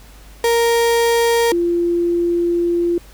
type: tone pair in turn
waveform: 35% pulse / sine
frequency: 466.2 / 344.7 Hz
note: A#4 / F4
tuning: 0 / -23 cents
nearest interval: perfect fourth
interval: 523 cents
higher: first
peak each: -11 / -14 dBFS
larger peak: first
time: 0.44-1.52 / 1.52-2.98 s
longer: second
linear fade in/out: 2 ms
effects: added 50 Hz sine -40 dBFS peak until 3.13 s + pink hiss -46 dBFS RMS until 3.13 s